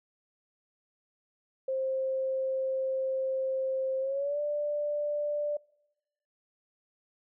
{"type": "tone with pitch glide", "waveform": "sine", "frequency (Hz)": [528, 589.2], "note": ["C5", "D5"], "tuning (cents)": [16, 6], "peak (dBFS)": -28, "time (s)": [1.68, 5.57], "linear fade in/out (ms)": 5, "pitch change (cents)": 190, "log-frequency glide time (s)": [4, 4.4], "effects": ["noise-tail reverb RT60 0.9 s tail -25 dB re dry"]}